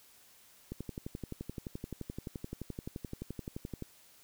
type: click train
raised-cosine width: 3 ms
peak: -26 dBFS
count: 37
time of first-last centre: 0.72-3.823 s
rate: 11.6 Hz
effects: white hiss -61 dBFS RMS until 4.23 s